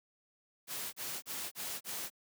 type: noise bursts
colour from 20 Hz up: white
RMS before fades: -40 dBFS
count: 5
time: 0.67-2.102 s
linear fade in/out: 50 ms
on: 260 ms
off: 33 ms
effects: high-pass 100 Hz 12 dB/octave